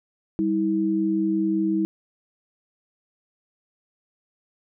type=tone pair together; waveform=sine; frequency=196.4 / 321.8 Hz; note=G3 / E4; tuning=+4 / -42 cents; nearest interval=major sixth; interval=854 cents; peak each=-25 / -21 dBFS; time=0.39-1.85 s; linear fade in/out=0 ms; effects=none